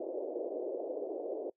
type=band-pass noise; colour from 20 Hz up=white; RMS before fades=-38 dBFS; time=0-1.5 s; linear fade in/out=5 ms; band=330 to 600 Hz; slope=48 dB/octave; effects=noise-tail reverb RT60 0.1 s tail -21 dB re dry